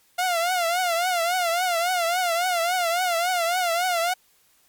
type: tone with vibrato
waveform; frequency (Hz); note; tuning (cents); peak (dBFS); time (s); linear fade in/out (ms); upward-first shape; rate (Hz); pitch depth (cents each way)
sawtooth; 702; F5; +9; -17; 0.18-4.14; 10; triangle; 3.6; 120
effects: white hiss -61 dBFS RMS until 4.68 s + MP3 96 kbps